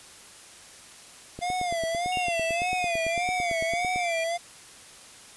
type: click train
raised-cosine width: 2 ms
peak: -23 dBFS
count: 24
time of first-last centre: 1.39-3.96 s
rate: 8.95 Hz
type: tone with vibrato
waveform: square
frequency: 694 Hz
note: F5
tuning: 11 cents flat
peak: -27 dBFS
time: 1.41-4.38 s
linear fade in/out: 20 ms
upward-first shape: sine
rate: 1.7 Hz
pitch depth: 100 cents each way
type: exponential two-way sweep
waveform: triangle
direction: down then up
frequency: 2805 to 2200 to 2395 Hz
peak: -29 dBFS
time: 2.12-4.24 s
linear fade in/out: 5 ms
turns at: 3.61 s
effects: white hiss -48 dBFS RMS until 5.36 s + resampled to 24000 Hz